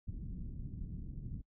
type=low-pass noise; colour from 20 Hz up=pink; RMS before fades=-43 dBFS; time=0.07-1.42 s; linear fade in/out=10 ms; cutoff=220 Hz; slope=24 dB/octave; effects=noise-tail reverb RT60 0.1 s tail -25 dB re dry